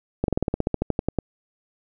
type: slowing click train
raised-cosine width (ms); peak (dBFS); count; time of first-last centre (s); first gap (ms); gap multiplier
2; -8; 15; 0.24-1.187; 42; 1.07
effects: none